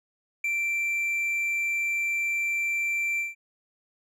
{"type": "tone with ADSR envelope", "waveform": "triangle", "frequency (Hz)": 2349, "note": "D7", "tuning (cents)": 0, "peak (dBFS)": -21, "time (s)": [0.44, 3.35], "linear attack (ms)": 5, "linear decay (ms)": 3, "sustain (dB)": -2, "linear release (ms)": 160, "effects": []}